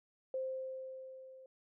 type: tone with level ramp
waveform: sine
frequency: 523.3 Hz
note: C5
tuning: in tune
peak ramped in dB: -34 to -53 dBFS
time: 0.34-1.46 s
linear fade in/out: 2 ms
effects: none